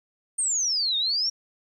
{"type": "exponential two-way sweep", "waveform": "sine", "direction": "down then up", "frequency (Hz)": [8880, 3629, 5670], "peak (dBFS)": -22, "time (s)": [0.38, 1.3], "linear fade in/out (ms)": 10, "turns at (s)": 0.97, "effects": ["10-bit"]}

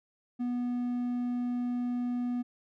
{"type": "tone", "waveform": "triangle", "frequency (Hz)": 244.6, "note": "B3", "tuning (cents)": -16, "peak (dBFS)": -27, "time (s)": [0.39, 2.43], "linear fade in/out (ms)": 20, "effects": []}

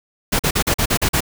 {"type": "noise bursts", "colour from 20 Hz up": "pink", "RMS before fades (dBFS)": -17, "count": 8, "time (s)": [0.32, 1.206], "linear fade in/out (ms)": 10, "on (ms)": 74, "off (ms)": 42, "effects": []}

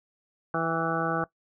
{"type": "harmonic tone with a mistuned harmonic", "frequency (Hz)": 164.6, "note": "E3", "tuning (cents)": -2, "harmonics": [1, 2, 3, 4, 5, 7, 8, 9], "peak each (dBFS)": [-33, -33, -33, -33, -33, -33, -33, -33], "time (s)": [0.54, 1.24], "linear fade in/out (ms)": 2, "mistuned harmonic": 5, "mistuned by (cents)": -27, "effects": ["noise-tail reverb RT60 0.1 s tail -19 dB re dry"]}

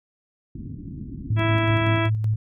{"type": "low-pass noise", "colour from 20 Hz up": "white", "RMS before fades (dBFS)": -35, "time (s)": [0.55, 1.99], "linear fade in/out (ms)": 2, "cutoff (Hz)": 290, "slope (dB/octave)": 48}
{"type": "tone with tremolo", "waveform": "sine", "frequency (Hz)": 108.4, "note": "A2", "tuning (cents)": -25, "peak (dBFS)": -18, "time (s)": [1.3, 2.36], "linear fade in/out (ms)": 5, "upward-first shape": "square", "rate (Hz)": 5.3, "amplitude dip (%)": 40}
{"type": "harmonic tone", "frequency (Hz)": 330, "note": "E4", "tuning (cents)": 2, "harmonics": [1, 2, 3, 4, 5, 6, 7, 8, 10], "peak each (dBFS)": [-25, -28, -30, -31, -32, -33, -33, -34, -35], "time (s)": [1.36, 2.1], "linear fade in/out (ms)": 50}
{"effects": []}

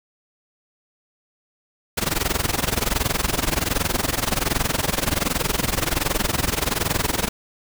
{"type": "noise with amplitude modulation", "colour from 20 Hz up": "pink", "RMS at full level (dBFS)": -19, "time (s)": [1.97, 7.29], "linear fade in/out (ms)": 10, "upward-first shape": "sine", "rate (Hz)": 21.3, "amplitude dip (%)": 90, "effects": []}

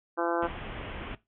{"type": "harmonic tone", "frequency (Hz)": 170, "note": "F3", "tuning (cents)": -46, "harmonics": [2, 3, 4, 5, 6, 7, 8, 9], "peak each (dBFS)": [-31, -33, -34, -35, -36, -36, -37, -38], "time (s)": [0.17, 0.48], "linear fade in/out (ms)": 20}
{"type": "low-pass noise", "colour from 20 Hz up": "pink", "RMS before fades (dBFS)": -39, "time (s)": [0.42, 1.15], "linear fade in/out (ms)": 2, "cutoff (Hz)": 3300, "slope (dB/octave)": 96}
{"effects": ["noise-tail reverb RT60 0.2 s tail -17 dB re dry"]}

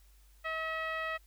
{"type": "tone with low-pass filter", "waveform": "10% pulse", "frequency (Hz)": 642, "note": "E5", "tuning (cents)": -46, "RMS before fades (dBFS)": -36, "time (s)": [0.44, 1.18], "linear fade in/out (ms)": 20, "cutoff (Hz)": 2000, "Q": 1.6, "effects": ["added 50 Hz sine -58 dBFS peak until 1.26 s", "white hiss -68 dBFS RMS until 1.26 s"]}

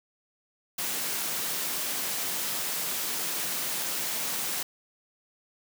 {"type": "high-pass noise", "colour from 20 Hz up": "white", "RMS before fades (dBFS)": -31, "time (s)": [0.78, 4.63], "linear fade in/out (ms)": 5, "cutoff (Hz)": 130, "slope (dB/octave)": 48, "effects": []}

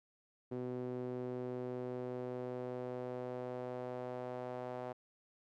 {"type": "tone with band-pass filter sweep", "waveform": "sawtooth", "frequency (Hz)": 125.1, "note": "B2", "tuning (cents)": 23, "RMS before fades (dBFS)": -42, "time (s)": [0.51, 4.93], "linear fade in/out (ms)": 10, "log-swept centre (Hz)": [350, 650], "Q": 2, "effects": []}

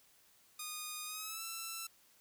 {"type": "tone with pitch glide", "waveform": "5% pulse", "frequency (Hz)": [1231, 1334.7], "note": ["D#6", "E6"], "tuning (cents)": [-19, 21], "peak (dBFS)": -30, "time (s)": [0.59, 1.87], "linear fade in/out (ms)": 5, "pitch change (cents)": 140, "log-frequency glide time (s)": [1.06, 1.44], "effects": ["white hiss -67 dBFS RMS until 2.2 s"]}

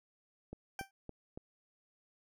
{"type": "click train", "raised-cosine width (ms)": 2, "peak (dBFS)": -31, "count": 4, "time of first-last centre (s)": [0.53, 1.375], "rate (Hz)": 3.55}
{"type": "tone with exponential decay", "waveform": "20% pulse", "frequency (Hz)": 782, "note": "G5", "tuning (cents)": -4, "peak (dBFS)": -31, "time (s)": [0.79, 0.91], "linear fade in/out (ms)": 2, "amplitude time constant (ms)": 24}
{"effects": []}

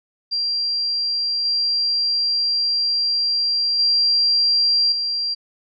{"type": "tone with level steps", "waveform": "sine", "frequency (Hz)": 4744, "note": "D8", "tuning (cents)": 17, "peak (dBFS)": [-19, -17, -14, -20], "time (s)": [0.31, 5.35], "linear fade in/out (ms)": 20, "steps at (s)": [1.45, 3.79, 4.92], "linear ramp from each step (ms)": 2, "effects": []}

